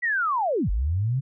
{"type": "linear two-way sweep", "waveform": "sine", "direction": "down then up", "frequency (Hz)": [1975.5, 43.65, 138.6], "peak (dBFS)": -21, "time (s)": [0.02, 1.21], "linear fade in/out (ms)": 20, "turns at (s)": 0.7, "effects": []}